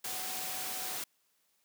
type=tone in noise; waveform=sine; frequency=747 Hz; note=F#5; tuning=16 cents sharp; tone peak=-47 dBFS; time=0.06-0.97 s; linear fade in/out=5 ms; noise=white; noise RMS=-38 dBFS; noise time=0.04-1.04 s; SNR=-12 dB; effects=white hiss -74 dBFS RMS until 1.64 s + high-pass 150 Hz 12 dB/octave